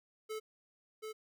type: tone with echo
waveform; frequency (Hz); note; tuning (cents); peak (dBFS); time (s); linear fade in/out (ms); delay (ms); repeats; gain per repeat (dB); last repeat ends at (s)
square; 434.3; A4; -23; -39; 0.29-0.4; 20; 730; 1; -3; 1.13
effects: none